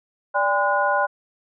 sine tone cluster, 583 / 806 / 1021 / 1450 Hz, D5 / G5 / C6 / F#6, -13 / +48 / -43 / -35 cents, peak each -23 dBFS, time 0.34-1.07 s, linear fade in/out 20 ms, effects none

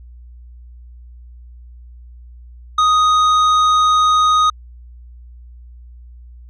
sine tone with hard clipping, 1247 Hz, D#6, 3 cents sharp, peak -12 dBFS, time 2.78-4.5 s, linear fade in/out 5 ms, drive 10 dB, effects added 60 Hz sine -36 dBFS peak until 6.49 s + low-pass 6000 Hz 12 dB/octave

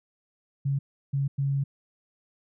sine tone bursts at uneven times, 138.59 Hz, C#3, in tune, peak -23 dBFS, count 3, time 0.65-0.79 / 1.13-1.28 / 1.38-1.64 s, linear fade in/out 10 ms, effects none

